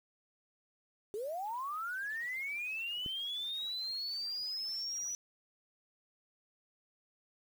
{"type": "linear sweep", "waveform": "sine", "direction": "up", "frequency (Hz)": [392, 5920], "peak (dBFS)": -36, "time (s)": [1.14, 5.15], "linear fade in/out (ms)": 0}
{"type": "click", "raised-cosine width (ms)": 3, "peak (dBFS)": -32, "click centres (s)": 3.062}
{"effects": ["9-bit"]}